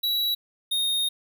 square tone pair in turn, 3908 / 3703 Hz, B7 / A#7, -19 / -12 cents, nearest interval minor second, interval 93 cents, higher first, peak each -23 dBFS, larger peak neither, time 0.03-0.35 / 0.71-1.09 s, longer second, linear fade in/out 10 ms, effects 10-bit

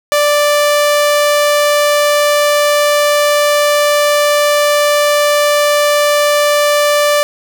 sawtooth tone, 587.3 Hz, D5, in tune, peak -5 dBFS, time 0.12-7.23 s, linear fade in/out 0 ms, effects none

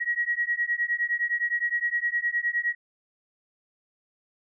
sine beating tone pair, 1900 / 1909.7 Hz, A#6 / A#6, +33 / +41 cents, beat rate 9.7 Hz, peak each -27 dBFS, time 0-2.75 s, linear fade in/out 20 ms, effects none

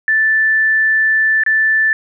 sine tone with dropouts, 1760 Hz, A6, in tune, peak -10 dBFS, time 0.08-1.93 s, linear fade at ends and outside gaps 1 ms, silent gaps 1.436-1.463 s, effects none

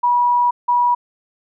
sine tone pair in turn, 970 / 970 Hz, B5 / B5, -31 / -31 cents, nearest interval unison, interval 0 cents, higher neither, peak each -12 / -12 dBFS, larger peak neither, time 0.03-0.51 / 0.68-0.95 s, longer first, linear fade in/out 10 ms, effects none

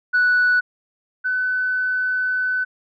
sine tone pair in turn, 1480 / 1505.9 Hz, F#6 / F#6, 0 / +30 cents, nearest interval unison, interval 30 cents, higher second, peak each -12 / -18 dBFS, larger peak first, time 0.13-0.61 / 1.24-2.65 s, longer second, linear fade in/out 20 ms, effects tanh soft clip ceiling -11 dBFS

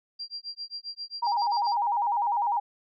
sine tone with tremolo, 4748 Hz, D8, 18 cents sharp, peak -32 dBFS, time 0.19-1.77 s, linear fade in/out 10 ms, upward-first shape sine, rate 7.5 Hz, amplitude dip 100%
sine tone with vibrato, 880 Hz, A5, in tune, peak -23 dBFS, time 1.22-2.6 s, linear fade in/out 10 ms, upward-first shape square, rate 10 Hz, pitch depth 130 cents each way
effects none

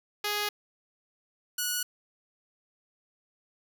5% pulse tone pair in turn, 415.3 / 1464.7 Hz, G#4 / F#6, 0 / -18 cents, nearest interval octave + minor seventh, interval 2182 cents, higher second, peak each -17 dBFS, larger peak neither, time 0.24-0.49 / 1.58-1.83 s, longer neither, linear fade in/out 5 ms, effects none

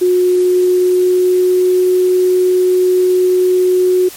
sine tone with pitch glide, 362 to 366 Hz, F#4 to F#4, -38 to -19 cents, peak -8 dBFS, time 0.01-4.09 s, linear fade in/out 10 ms, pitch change +19 cents, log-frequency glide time 0.17-1.83 s, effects white hiss -33 dBFS RMS until 4.16 s + MP3 64 kbps

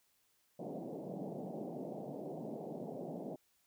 pink band-pass noise, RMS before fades -44 dBFS, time 0.59-3.36 s, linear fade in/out 5 ms, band 150 to 740 Hz, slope 48 dB/octave, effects white hiss -75 dBFS RMS until 3.66 s

